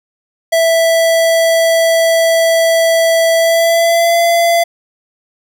square tone with pitch glide, 659.3 to 679.8 Hz, E5 to F5, 0 to -47 cents, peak -9 dBFS, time 0.52-4.64 s, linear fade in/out 10 ms, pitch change +53 cents, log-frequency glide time 3.36-4.18 s, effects none

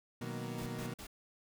30% pulse chord, B major seventh, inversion none, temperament equal, 123.47 / 155.56 / 185 / 233.1 Hz, B2 / D#3 / F#3 / A#3, 0 / 0 / 0 / 0 cents, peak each -40 / -44 / -44 / -42 dBFS, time 0.21-0.94 s, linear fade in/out 5 ms
pink noise bursts, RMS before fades -48 dBFS, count 3, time 0.58-1.069 s, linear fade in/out 5 ms, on 83 ms, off 120 ms
effects none

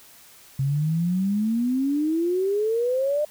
sine exponential sweep, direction up, 132.9 to 609 Hz, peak -20 dBFS, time 0.59-3.25 s, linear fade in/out 5 ms, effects white hiss -50 dBFS RMS until 3.3 s

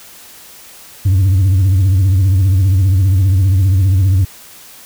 sine tone with vibrato, 95 Hz, F#2, 46 cents sharp, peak -5 dBFS, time 1.05-4.25 s, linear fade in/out 10 ms, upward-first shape triangle, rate 15 Hz, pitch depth 130 cents each way, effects tanh soft clip ceiling -7 dBFS + white hiss -38 dBFS RMS until 4.85 s

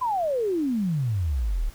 sine exponential sweep, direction down, 1044 to 33.7 Hz, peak -22 dBFS, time 0.01-1.7 s, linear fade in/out 10 ms, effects pink hiss -50 dBFS RMS until 1.74 s

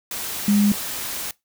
sine tone in noise, 205.1 Hz, G#3, 21 cents flat, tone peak -14 dBFS, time 0.48-0.72 s, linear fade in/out 2 ms, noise white, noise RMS -29 dBFS, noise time 0.11-1.31 s, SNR +12 dB, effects noise-tail reverb RT60 0.2 s tail -22 dB re dry

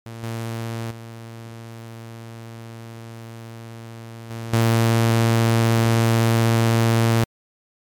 sawtooth tone with level steps, 114.5 Hz, A#2, 31 cents flat, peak -29 / -22 / -31 / -25 / -11 dBFS, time 0.06-7.24 s, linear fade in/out 0 ms, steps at 0.23 / 0.91 / 4.3 / 4.53 s, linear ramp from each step 2 ms, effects MP3 96 kbps

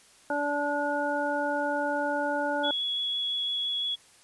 harmonic tone, 290 Hz, D4, 22 cents flat, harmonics 1 / 2 / 3 / 5, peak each -33 / -30 / -31 / -32 dBFS, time 0.3-2.71 s, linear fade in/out 2 ms
sine tone with vibrato, 3367 Hz, G#7, 23 cents sharp, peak -27 dBFS, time 2.63-3.96 s, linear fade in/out 20 ms, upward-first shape triangle, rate 5.9 Hz, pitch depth 8 cents each way
effects white hiss -57 dBFS RMS until 4.23 s + resampled to 24000 Hz

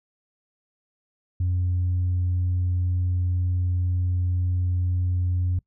sine tone, 89.8 Hz, F2, 49 cents sharp, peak -19 dBFS, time 1.4-5.59 s, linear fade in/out 5 ms, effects noise-tail reverb RT60 0.1 s tail -24 dB re dry + tanh soft clip ceiling -18 dBFS

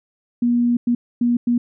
sine tone bursts at uneven times, 240 Hz, B3, 49 cents flat, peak -14 dBFS, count 4, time 0.42-0.77 / 0.87-0.95 / 1.21-1.37 / 1.47-1.58 s, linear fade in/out 5 ms, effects none

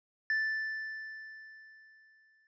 triangle tone with exponential decay, 1760 Hz, A6, in tune, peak -25 dBFS, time 0.3-2.47 s, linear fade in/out 1 ms, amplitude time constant 470 ms, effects resampled to 16000 Hz

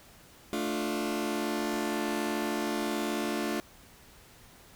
sawtooth chord, D minor, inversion second, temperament just, 220.2 / 293.7 / 352.4 Hz, A3 / D4 / F4, +2 / 0 / +16 cents, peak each -30 dBFS, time 0.53-3.6 s, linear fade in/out 0 ms, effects pink hiss -55 dBFS RMS until 4.75 s

